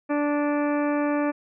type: harmonic tone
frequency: 292.5 Hz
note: D4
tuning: 7 cents flat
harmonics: 1 / 2 / 3 / 4 / 5 / 6 / 7 / 8 / 9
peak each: -23 / -27 / -33 / -34 / -39 / -37 / -49 / -40 / -49 dBFS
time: 0.09-1.32 s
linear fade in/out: 20 ms
effects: none